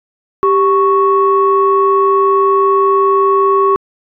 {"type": "tone pair together", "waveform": "sine", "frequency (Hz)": [392.5, 1108.7], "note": ["G4", "C#6"], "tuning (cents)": [2, 0], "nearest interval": "octave + tritone", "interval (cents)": 1798, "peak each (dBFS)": -10, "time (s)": [0.43, 3.76], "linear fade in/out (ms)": 0, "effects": ["tanh soft clip ceiling 0 dBFS"]}